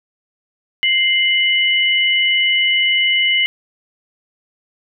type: tone pair together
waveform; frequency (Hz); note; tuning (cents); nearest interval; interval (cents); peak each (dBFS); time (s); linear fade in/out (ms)
sine; 2093 / 2960; C7 / F#7; 0 / 0; tritone; 600; -15; 0.83-3.46; 0
effects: none